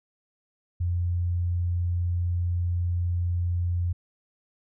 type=tone; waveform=sine; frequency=87.6 Hz; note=F2; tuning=6 cents sharp; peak=-23 dBFS; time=0.8-3.93 s; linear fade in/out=10 ms; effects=none